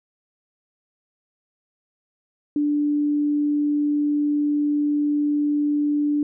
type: tone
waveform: sine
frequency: 293.7 Hz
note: D4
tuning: in tune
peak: -18 dBFS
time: 2.56-6.23 s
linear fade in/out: 2 ms
effects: none